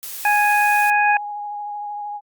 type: noise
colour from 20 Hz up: blue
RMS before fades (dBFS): -31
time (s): 0.03-0.9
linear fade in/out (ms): 0
type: harmonic tone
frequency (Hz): 830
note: G#5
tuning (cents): -1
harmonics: 1 / 2 / 3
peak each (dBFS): -16 / -19 / -21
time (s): 0.25-1.17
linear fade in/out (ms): 2
type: tone with vibrato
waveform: sine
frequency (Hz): 827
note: G#5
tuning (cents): -8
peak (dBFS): -26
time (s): 1.05-2.21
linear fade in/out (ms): 50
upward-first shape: triangle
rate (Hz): 13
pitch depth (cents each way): 20
effects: Opus 48 kbps